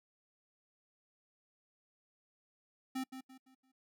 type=tone with echo; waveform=square; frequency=261.6 Hz; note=C4; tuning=in tune; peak=-36 dBFS; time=2.95-3.04 s; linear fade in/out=10 ms; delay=170 ms; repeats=4; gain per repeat=-9 dB; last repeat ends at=3.72 s; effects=noise-tail reverb RT60 0.1 s tail -25 dB re dry